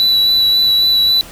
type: tone with vibrato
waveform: triangle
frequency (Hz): 3951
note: B7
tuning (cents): 0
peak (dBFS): -8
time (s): 0-1.21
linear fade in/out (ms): 0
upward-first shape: sine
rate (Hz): 3.7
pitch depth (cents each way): 13
effects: pink hiss -35 dBFS RMS until 1.31 s